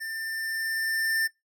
square tone with level ramp, 1791 Hz, A6, 30 cents sharp, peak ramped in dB -33 to -23 dBFS, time 0-1.28 s, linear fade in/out 20 ms, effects noise-tail reverb RT60 0.2 s tail -24 dB re dry

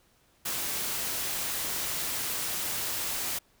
white noise, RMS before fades -32 dBFS, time 0.45-3.39 s, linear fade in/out 10 ms, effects pink hiss -65 dBFS RMS until 3.6 s

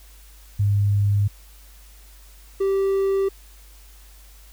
sine / triangle tone pair in turn, 101.5 / 389.9 Hz, G#2 / G4, -39 / -9 cents, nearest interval octave + major seventh, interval 2330 cents, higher second, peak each -16 dBFS, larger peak neither, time 0.59-1.28 / 2.6-3.29 s, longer neither, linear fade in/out 10 ms, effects added 50 Hz sine -45 dBFS peak until 4.52 s + white hiss -52 dBFS RMS until 4.52 s

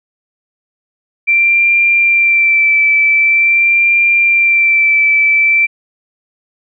sine tone with vibrato, 2349 Hz, D7, in tune, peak -7 dBFS, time 1.27-5.67 s, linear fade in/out 20 ms, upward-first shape sine, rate 0.45 Hz, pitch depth 24 cents each way, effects none

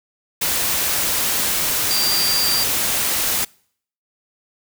sine tone in noise, 4724 Hz, D8, 9 cents sharp, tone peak -19 dBFS, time 1.9-2.64 s, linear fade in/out 10 ms, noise white, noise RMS -20 dBFS, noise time 0.41-3.45 s, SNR -2 dB, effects noise-tail reverb RT60 0.6 s tail -26 dB re dry

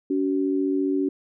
sine tone pair together, 283.1 / 377.9 Hz, C#4 / F#4, +37 / +37 cents, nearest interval perfect fourth, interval 500 cents, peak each -22 / -25 dBFS, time 0.1-1.09 s, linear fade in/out 5 ms, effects none

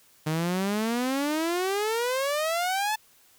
sawtooth exponential sweep, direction up, 152.2 to 880 Hz, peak -21 dBFS, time 0.26-2.96 s, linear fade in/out 10 ms, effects white hiss -59 dBFS RMS until 3.38 s

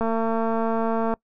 click train, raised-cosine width 1 ms, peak -12 dBFS, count 256, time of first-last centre 0.01-1.138 s, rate 226 Hz, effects noise-tail reverb RT60 0.1 s tail -24 dB re dry

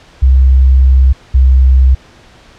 sine tone pair in turn, 65.41 / 65 Hz, C2 / C2, 0 / -11 cents, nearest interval unison, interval 11 cents, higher first, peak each -3 dBFS, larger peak neither, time 0.22-1.13 / 1.34-1.95 s, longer first, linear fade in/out 10 ms, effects pink hiss -41 dBFS RMS until 2.58 s + low-pass 5000 Hz 12 dB/octave

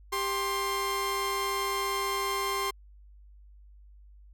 sawtooth tone pair together, 395.4 / 1056.3 Hz, G4 / C6, +15 / +16 cents, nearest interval octave + perfect fourth, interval 1701 cents, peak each -29 / -26 dBFS, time 0.12-2.71 s, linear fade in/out 10 ms, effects added 50 Hz sine -50 dBFS peak until 4.33 s

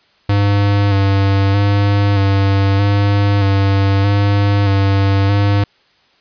square tone with vibrato, 99.7 Hz, G2, 30 cents sharp, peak -11 dBFS, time 0.29-5.64 s, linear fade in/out 5 ms, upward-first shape square, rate 0.8 Hz, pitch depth 24 cents each way, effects white hiss -54 dBFS RMS until 6.2 s + resampled to 11025 Hz

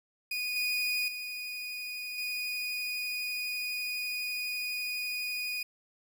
30% pulse tone with level steps, 2472 Hz, D#7, 12 cents flat, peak -29 / -26 / -34 / -30 dBFS, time 0.31-5.63 s, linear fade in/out 5 ms, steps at 0.56 / 1.08 / 2.18 s, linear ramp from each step 2 ms, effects none

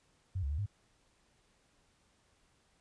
sine tone with pitch steps, 93.6 / 69.5 / 74.4 / 102.2 Hz, F#2 / C#2 / D2 / G#2, +20 / +5 / +23 / -27 cents, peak -32 dBFS, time 0.35-0.662 s, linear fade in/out 10 ms, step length 78 ms, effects pink hiss -71 dBFS RMS until 2.8 s + resampled to 22050 Hz

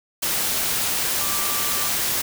sine tone in noise, 1174.7 Hz, D6, in tune, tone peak -32 dBFS, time 1.2-1.89 s, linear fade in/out 10 ms, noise white, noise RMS -23 dBFS, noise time 0.22-2.22 s, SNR -12 dB, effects none

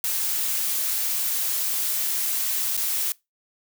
blue noise with dropouts, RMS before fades -25 dBFS, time 0.04-3.12 s, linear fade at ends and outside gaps 1 ms, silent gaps 2.768-2.775 s, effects noise-tail reverb RT60 0.2 s tail -22 dB re dry

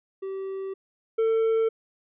triangle tone pair in turn, 385.9 / 448.3 Hz, G4 / A4, -27 / +32 cents, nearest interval minor third, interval 259 cents, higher second, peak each -28 / -18 dBFS, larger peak second, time 0.22-0.74 / 1.18-1.69 s, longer first, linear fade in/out 10 ms, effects resampled to 8000 Hz

